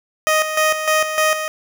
15% pulse tone with tremolo, 623 Hz, D#5, 2 cents sharp, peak -7 dBFS, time 0.27-1.48 s, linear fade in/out 0 ms, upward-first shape square, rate 3.3 Hz, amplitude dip 60%, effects none

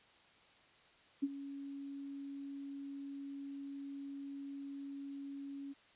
sine tone with ADSR envelope, 278.7 Hz, C#4, 9 cents sharp, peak -29 dBFS, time 1.22-5.74 s, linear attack 15 ms, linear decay 40 ms, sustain -14 dB, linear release 25 ms, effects white hiss -65 dBFS RMS until 5.95 s + resampled to 8000 Hz

